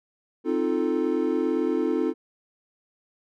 triangle chord, F dominant seventh, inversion second, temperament equal, 261.6 / 311.1 / 349.2 / 440 Hz, C4 / Eb4 / F4 / A4, 0 / 0 / 0 / 0 cents, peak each -26 / -25 / -25 / -26 dBFS, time 0.44-2.14 s, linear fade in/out 50 ms, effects none

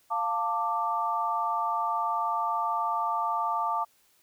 sine chord, D minor, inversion first, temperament equal with one note detuned, 698.5 / 893.3 / 1174.7 Hz, F5 / A5 / D6, 0 / +26 / 0 cents, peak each -33 / -29 / -29 dBFS, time 0.1-3.85 s, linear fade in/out 20 ms, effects white hiss -65 dBFS RMS until 4.22 s

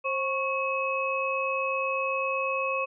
sine tone cluster, 532 / 1103 / 2565 Hz, C5 / C#6 / E7, +29 / -9 / -48 cents, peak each -30 dBFS, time 0.04-2.86 s, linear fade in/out 20 ms, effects none

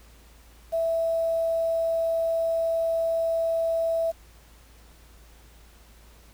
sine tone with quantisation, 659.3 Hz, E5, in tune, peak -22 dBFS, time 0.72-4.12 s, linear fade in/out 20 ms, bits 8, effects added 56 Hz sine -51 dBFS peak until 6.33 s + pink hiss -56 dBFS RMS until 6.33 s

